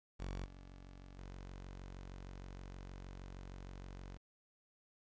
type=tone with level steps; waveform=sawtooth; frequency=46.41 Hz; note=F#1; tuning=6 cents sharp; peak=-37 / -49 / -44 dBFS; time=0.19-4.18 s; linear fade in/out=20 ms; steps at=0.45 / 1.18 s; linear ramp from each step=10 ms; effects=resampled to 16000 Hz + 11-bit